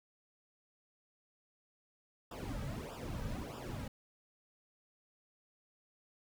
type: noise with flanger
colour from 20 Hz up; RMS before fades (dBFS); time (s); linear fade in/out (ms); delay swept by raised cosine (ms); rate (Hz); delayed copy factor
brown; -42; 2.31-3.88; 5; 0.47 to 2.87; 1.6; -0.95
effects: none